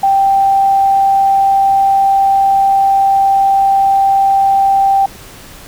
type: tone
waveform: sine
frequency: 784 Hz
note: G5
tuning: in tune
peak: -7 dBFS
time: 0.03-5.06 s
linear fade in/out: 5 ms
effects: pink hiss -35 dBFS RMS until 5.67 s